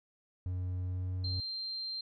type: tone with pitch glide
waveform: triangle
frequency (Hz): 91 to 92.06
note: F#2 to F#2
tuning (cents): -28 to -8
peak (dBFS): -31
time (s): 0.46-1.4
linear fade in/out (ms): 0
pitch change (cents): +20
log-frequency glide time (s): 0.83-1.17
type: tone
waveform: sine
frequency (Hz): 4159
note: C8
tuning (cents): -11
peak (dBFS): -36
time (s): 1.24-2.01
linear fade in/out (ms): 5
effects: none